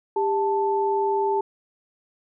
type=tone pair together; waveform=sine; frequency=397.7 / 880 Hz; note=G4 / A5; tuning=+25 / 0 cents; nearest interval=octave + major second; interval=1375 cents; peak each=-22 / -23 dBFS; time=0.16-1.41 s; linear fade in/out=5 ms; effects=none